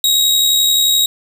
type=tone with amplitude modulation; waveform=sawtooth; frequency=3803 Hz; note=A#7; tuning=34 cents sharp; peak=-6 dBFS; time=0.04-1.06 s; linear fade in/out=2 ms; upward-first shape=sine; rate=71.5 Hz; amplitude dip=35%; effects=7-bit